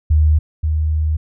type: tone pair in turn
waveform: sine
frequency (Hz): 76.8 / 77.56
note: D#2 / D#2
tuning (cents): -22 / -5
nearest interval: unison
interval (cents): 17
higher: second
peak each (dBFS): -9 / -14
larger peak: first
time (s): 0.1-0.39 / 0.63-1.17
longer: second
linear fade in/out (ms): 10
effects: none